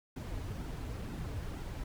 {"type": "noise with flanger", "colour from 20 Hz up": "brown", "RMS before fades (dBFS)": -40, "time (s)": [0.16, 1.84], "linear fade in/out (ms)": 5, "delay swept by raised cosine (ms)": [1.7, 5.7], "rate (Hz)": 2.1, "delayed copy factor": -0.55, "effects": []}